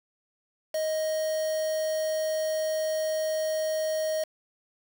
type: tone with quantisation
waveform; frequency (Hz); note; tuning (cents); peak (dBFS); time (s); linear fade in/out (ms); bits
triangle; 626; D#5; +10; -24; 0.74-4.24; 5; 6
effects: none